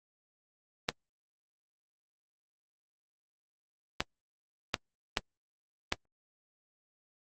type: clicks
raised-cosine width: 0.2 ms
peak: -9 dBFS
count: 5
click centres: 0.889 / 4.005 / 4.742 / 5.172 / 5.924 s
effects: Opus 24 kbps